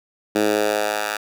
10% pulse tone with high-pass filter sweep, 105.4 Hz, G#2, 26 cents sharp, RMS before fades -21 dBFS, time 0.35-1.17 s, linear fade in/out 5 ms, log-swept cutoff 290 to 1100 Hz, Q 1.5, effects none

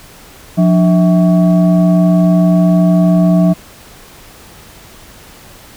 sine tone with frequency modulation, 177.2 Hz, F3, 25 cents sharp, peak -6 dBFS, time 0.57-3.54 s, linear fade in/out 20 ms, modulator 474 Hz, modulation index 0.67, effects pink hiss -38 dBFS RMS until 5.76 s

